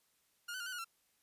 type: tone with pitch steps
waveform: sawtooth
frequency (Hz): 1420 / 1510 / 1409 / 1516 / 1441 / 1352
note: F6 / F#6 / F6 / F#6 / F#6 / E6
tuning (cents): +28 / +35 / +15 / +42 / -46 / +43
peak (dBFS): -37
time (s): 0.48-0.846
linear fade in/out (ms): 10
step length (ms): 61
effects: white hiss -75 dBFS RMS until 1.22 s + resampled to 32000 Hz